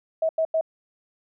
sine tone bursts, 643 Hz, E5, 43 cents flat, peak -19 dBFS, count 3, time 0.22-0.611 s, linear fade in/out 5 ms, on 71 ms, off 89 ms, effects none

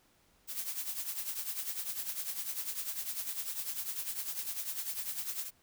blue noise with tremolo, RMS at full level -35 dBFS, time 0.47-5.51 s, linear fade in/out 50 ms, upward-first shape triangle, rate 10 Hz, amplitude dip 75%, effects pink hiss -68 dBFS RMS until 5.62 s

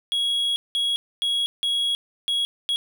triangle tone bursts at uneven times, 3322 Hz, G#7, in tune, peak -19 dBFS, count 6, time 0.12-0.56 / 0.75-0.96 / 1.22-1.46 / 1.63-1.95 / 2.28-2.45 / 2.69-2.76 s, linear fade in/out 0 ms, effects none

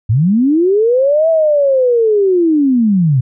sine linear two-way sweep, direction up then down, 97.4 to 659.3 to 119.9 Hz, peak -8 dBFS, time 0.09-3.21 s, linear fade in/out 10 ms, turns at 1.29 s, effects none

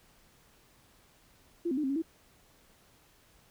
sine tone with pitch steps, 342.5 / 259 / 303.2 / 266 / 277.6 / 325.6 Hz, F4 / C4 / D#4 / C4 / C#4 / E4, -34 / -17 / -45 / +29 / +3 / -21 cents, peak -28 dBFS, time 1.65-2.022 s, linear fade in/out 10 ms, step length 62 ms, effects pink hiss -63 dBFS RMS until 3.5 s

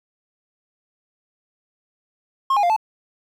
triangle tone with pitch steps, 1073 / 819 / 699 / 873 Hz, C6 / G#5 / F5 / A5, +43 / -24 / +1 / -14 cents, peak -13 dBFS, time 2.5-2.764 s, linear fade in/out 5 ms, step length 66 ms, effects 9-bit

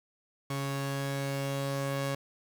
sawtooth tone pair together, 138.33 / 553 Hz, C#3 / C#5, -3 / -4 cents, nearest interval 2 octaves, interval 2399 cents, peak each -28 / -33 dBFS, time 0.5-2.15 s, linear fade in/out 5 ms, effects none

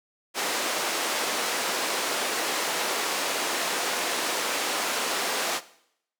pink band-pass noise, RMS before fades -28 dBFS, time 0.34-5.61 s, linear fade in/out 50 ms, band 420 to 10000 Hz, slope 12 dB/octave, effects noise-tail reverb RT60 0.7 s tail -17 dB re dry + high-pass 200 Hz 12 dB/octave

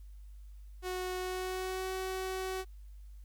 sawtooth tone with pitch glide, 367.3 to 376.1 Hz, F#4 to F#4, -13 to +28 cents, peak -31 dBFS, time 0.82-2.65 s, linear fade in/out 50 ms, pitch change +41 cents, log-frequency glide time 1.18-1.91 s, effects added 50 Hz sine -47 dBFS peak until 3.24 s + white hiss -73 dBFS RMS until 3.24 s

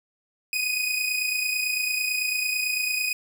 sawtooth tone pair together, 2488 / 2517 Hz, D#7 / D#7, -1 / +19 cents, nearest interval unison, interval 20 cents, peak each -22 / -26 dBFS, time 0.53-3.13 s, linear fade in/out 2 ms, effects none

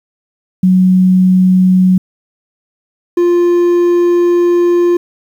sine / triangle tone pair in turn, 185 / 349.2 Hz, F#3 / F4, 0 / 0 cents, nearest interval major seventh, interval 1100 cents, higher second, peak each -5 dBFS, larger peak neither, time 0.63-1.98 / 3.17-4.97 s, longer second, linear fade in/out 5 ms, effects 7-bit

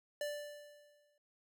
square tone with exponential decay, 587.3 Hz, D5, in tune, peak -36 dBFS, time 0.21-1.18 s, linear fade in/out 2 ms, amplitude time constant 210 ms, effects none

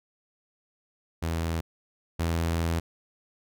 sawtooth tone pair in turn, 82.41 / 83.18 Hz, E2 / E2, 0 / +16 cents, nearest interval unison, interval 16 cents, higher second, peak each -23 / -21 dBFS, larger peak second, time 1.22-1.61 / 2.19-2.8 s, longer second, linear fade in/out 10 ms, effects none

